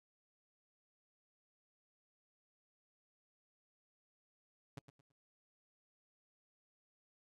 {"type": "tone with echo", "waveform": "sawtooth", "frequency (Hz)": 138.59, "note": "C#3", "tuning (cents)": 0, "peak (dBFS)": -40, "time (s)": [4.77, 4.79], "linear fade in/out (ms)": 5, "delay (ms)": 110, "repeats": 3, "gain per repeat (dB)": -11, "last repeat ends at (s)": 5.12, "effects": ["low-pass 10000 Hz 12 dB/octave", "AAC 48 kbps"]}